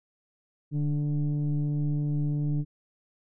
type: tone with frequency modulation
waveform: sine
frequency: 147.5 Hz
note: D3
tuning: 8 cents sharp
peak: -23 dBFS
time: 0.71-2.65 s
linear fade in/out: 50 ms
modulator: 146 Hz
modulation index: 0.66
effects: tanh soft clip ceiling -21 dBFS